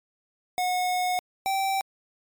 square tone pair in turn, 728 / 776.3 Hz, F#5 / G5, -28 / -17 cents, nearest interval minor second, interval 111 cents, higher second, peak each -24 dBFS, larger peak neither, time 0.58-1.19 / 1.46-1.81 s, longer first, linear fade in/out 0 ms, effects MP3 96 kbps

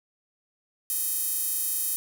sawtooth tone with high-pass filter, 625 Hz, D#5, 8 cents sharp, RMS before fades -28 dBFS, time 0.9-1.96 s, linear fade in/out 0 ms, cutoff 11000 Hz, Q 1.5, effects none

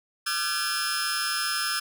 sawtooth tone cluster, 1202 / 1365 / 1537 / 1684 / 5150 Hz, D6 / F6 / G6 / G#6 / E8, +40 / -40 / -35 / +24 / -41 cents, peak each -31 / -29 / -29 / -31 / -27 dBFS, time 0.26-1.8 s, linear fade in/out 10 ms, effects none

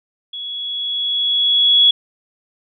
sine tone with level ramp, 3363 Hz, G#7, 21 cents sharp, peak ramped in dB -26 to -7 dBFS, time 0.33-1.91 s, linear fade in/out 5 ms, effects none

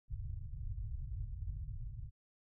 pink low-pass noise, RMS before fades -42 dBFS, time 0.08-2.11 s, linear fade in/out 50 ms, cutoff 140 Hz, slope 96 dB/octave, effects none

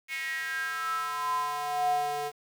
square tone with high-pass filter sweep, 146.2 Hz, D3, 7 cents flat, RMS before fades -31 dBFS, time 0.08-2.32 s, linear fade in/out 50 ms, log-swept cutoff 2200 to 560 Hz, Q 8.5, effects 9-bit

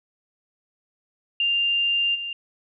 sine tone with level steps, 2794 Hz, F7, in tune, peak -19 / -28 dBFS, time 1.4-2.33 s, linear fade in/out 2 ms, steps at 2.14 s, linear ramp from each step 20 ms, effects none

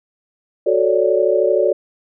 sine chord, D major seventh, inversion first, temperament equal, 370 / 440 / 554.4 / 587.3 Hz, F#4 / A4 / C#5 / D5, 0 / 0 / 0 / 0 cents, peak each -18 dBFS, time 0.66-1.73 s, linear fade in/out 10 ms, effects none

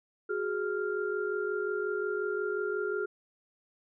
sine tone cluster, 371.6 / 417.2 / 1395 Hz, F#4 / G#4 / F6, +7 / +8 / -2 cents, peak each -34 / -32 / -36 dBFS, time 0.29-3.06 s, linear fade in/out 10 ms, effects none

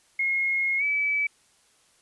sine tone with pitch glide, 2156 to 2297 Hz, C#7 to D7, -49 to -39 cents, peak -22 dBFS, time 0.19-1.27 s, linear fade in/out 5 ms, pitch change +110 cents, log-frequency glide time 0.78-0.83 s, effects white hiss -62 dBFS RMS until 2.01 s + resampled to 24000 Hz

